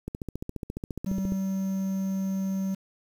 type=click train; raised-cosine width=3 ms; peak=-20 dBFS; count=19; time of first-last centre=0.08-1.321 s; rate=14.5 Hz
type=tone; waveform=triangle; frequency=192.1 Hz; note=G3; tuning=35 cents flat; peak=-24 dBFS; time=1.06-2.75 s; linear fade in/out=10 ms
effects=8-bit